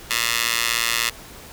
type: tone with high-pass filter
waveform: 15% pulse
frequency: 116.54 Hz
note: A#2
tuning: in tune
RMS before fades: -22 dBFS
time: 0.1-1.1 s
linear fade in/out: 10 ms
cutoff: 2200 Hz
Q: 0.98
effects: pink hiss -41 dBFS RMS until 1.52 s